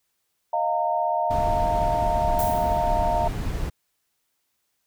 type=chord; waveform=sine; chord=Eb suspended second; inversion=none; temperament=equal with one note detuned; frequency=622.3 / 698.5 / 916.8 Hz; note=Eb5 / F5 / Bb5; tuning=0 / 0 / -29 cents; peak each=-27 / -24 / -25 dBFS; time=0.53-3.28 s; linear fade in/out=5 ms
type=noise; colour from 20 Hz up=brown; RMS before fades=-27 dBFS; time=1.3-3.7 s; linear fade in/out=10 ms
type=noise with exponential decay; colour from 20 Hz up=violet; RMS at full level=-29 dBFS; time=2.39-2.99 s; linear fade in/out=0 ms; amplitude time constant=130 ms
effects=white hiss -74 dBFS RMS until 4.86 s